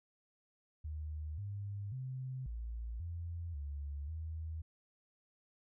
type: tone with pitch steps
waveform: sine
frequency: 76.8 / 100.9 / 129.8 / 57.3 / 84.9 / 71.6 / 80 Hz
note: D#2 / G#2 / C3 / A#1 / F2 / D2 / D#2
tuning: -22 / -49 / -13 / -29 / -48 / -43 / +49 cents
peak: -39 dBFS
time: 0.84-4.62 s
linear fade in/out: 10 ms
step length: 540 ms
effects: none